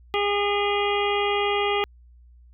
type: harmonic tone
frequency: 407.6 Hz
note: G#4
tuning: 32 cents flat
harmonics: 1 / 2 / 3 / 5 / 6 / 7 / 8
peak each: -24 / -27 / -29 / -31 / -32 / -32 / -33 dBFS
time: 0.14-1.84 s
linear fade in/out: 0 ms
effects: added 60 Hz sine -48 dBFS peak until 2.53 s